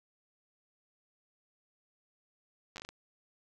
slowing click train, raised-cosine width 0.2 ms, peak -26 dBFS, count 7, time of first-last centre 2.76-2.89 s, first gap 9 ms, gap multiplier 1.35, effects none

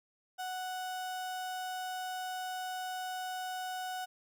35% pulse tone, 740 Hz, F#5, in tune, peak -35 dBFS, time 0.38-4.06 s, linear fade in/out 20 ms, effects none

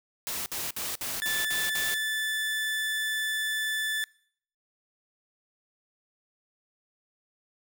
white noise bursts, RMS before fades -33 dBFS, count 7, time 0.27-1.942 s, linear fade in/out 0 ms, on 190 ms, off 57 ms
30% pulse tone, 1749 Hz, A6, 11 cents flat, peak -25 dBFS, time 1.22-4.04 s, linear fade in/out 0 ms
effects noise-tail reverb RT60 0.6 s tail -24 dB re dry

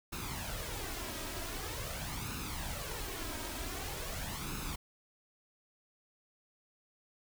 pink noise with flanger, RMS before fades -40 dBFS, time 0.12-4.76 s, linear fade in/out 10 ms, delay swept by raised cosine 0.76 to 3.16 ms, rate 0.45 Hz, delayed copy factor +0.6, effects none

